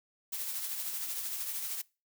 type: noise with tremolo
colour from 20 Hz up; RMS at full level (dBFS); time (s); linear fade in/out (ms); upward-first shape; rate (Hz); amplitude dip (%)
blue; -35; 0.32-1.82; 10; triangle; 13; 45
effects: noise-tail reverb RT60 0.3 s tail -23 dB re dry